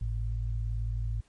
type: tone pair together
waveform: sine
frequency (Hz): 51.91 / 110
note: G#1 / A2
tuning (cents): 0 / 0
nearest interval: octave + minor second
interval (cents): 1300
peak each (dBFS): -30 / -33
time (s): 0.01-1.21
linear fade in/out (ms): 5
effects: pink hiss -67 dBFS RMS until 1.28 s + MP3 48 kbps